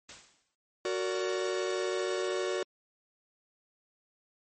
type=noise with exponential decay; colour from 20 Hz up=white; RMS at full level=-43 dBFS; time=0.09-0.55 s; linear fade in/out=2 ms; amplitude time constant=100 ms
type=chord; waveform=45% pulse; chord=Gb augmented; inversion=none; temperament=just; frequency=370 / 462.5 / 578.1 Hz; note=Gb4 / Bb4 / D5; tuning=0 / -14 / -27 cents; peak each=-32 / -36 / -36 dBFS; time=0.85-2.63 s; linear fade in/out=2 ms
effects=MP3 32 kbps